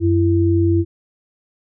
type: tone pair together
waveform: sine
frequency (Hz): 92.77 / 335.3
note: F#2 / E4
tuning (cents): +5 / +30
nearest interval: octave + minor seventh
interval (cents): 2225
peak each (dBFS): -15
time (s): 0-0.85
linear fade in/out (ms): 50
effects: none